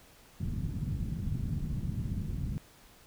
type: low-pass noise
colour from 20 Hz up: white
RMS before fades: -34 dBFS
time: 0.4-2.58 s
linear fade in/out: 0 ms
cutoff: 180 Hz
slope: 24 dB/octave
effects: pink hiss -58 dBFS RMS until 3.06 s